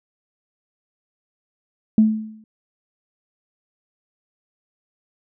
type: tone with exponential decay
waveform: sine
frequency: 217.5 Hz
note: A3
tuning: 20 cents flat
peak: -7 dBFS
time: 1.98-2.44 s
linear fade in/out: 2 ms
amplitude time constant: 100 ms
effects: tanh soft clip ceiling -3 dBFS